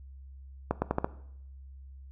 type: accelerating click train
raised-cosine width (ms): 1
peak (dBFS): -12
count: 5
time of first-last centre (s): 0.71-1.045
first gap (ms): 110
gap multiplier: 0.82
effects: noise-tail reverb RT60 0.7 s tail -17 dB re dry + added 67 Hz sine -45 dBFS peak until 2.11 s